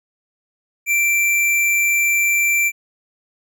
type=tone; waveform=square; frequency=2349 Hz; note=D7; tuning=in tune; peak=-15 dBFS; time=0.86-2.72 s; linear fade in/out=50 ms; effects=none